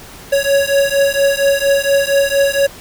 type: beating tone pair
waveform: square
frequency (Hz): 554.4 / 558.7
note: C#5 / C#5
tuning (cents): 0 / +13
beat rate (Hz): 4.3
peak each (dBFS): -15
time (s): 0.32-2.67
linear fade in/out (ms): 10
effects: pink hiss -36 dBFS RMS until 2.8 s